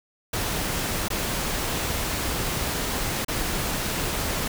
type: noise with dropouts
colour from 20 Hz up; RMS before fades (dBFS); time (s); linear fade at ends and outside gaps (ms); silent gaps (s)
pink; -27; 0.33-4.48; 5; 1.084-1.102 / 3.248-3.282
effects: none